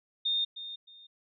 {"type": "tone with echo", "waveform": "sine", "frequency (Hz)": 3653, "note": "A#7", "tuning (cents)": -36, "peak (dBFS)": -26, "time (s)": [0.25, 0.45], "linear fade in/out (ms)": 10, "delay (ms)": 310, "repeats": 2, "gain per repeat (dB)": -12, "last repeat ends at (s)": 1.07, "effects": []}